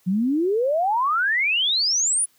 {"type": "exponential sweep", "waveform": "sine", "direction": "up", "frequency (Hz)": [174.61, 10180], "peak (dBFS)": -18, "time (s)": [0.06, 2.26], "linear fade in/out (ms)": 20, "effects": ["white hiss -61 dBFS RMS until 2.38 s", "high-pass 80 Hz 12 dB/octave"]}